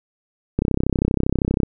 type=click train; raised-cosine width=3 ms; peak=-5 dBFS; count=35; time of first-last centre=0.59-1.633 s; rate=32.6 Hz; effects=none